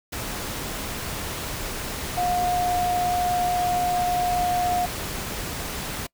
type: tone in noise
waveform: sine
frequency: 715 Hz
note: F5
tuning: 41 cents sharp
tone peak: -21 dBFS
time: 2.17-4.86 s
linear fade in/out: 10 ms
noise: pink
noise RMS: -31 dBFS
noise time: 0.12-6.07 s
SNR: +7 dB
effects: noise-tail reverb RT60 0.1 s tail -24 dB re dry